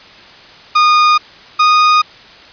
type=tone pair in turn; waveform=40% pulse; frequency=1226 / 1236 Hz; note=D#6 / D#6; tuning=-26 / -12 cents; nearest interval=unison; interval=14 cents; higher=second; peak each=-6 dBFS; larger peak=neither; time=0.75-1.18 / 1.59-2.02 s; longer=neither; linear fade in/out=10 ms; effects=white hiss -38 dBFS RMS until 2.52 s + resampled to 11025 Hz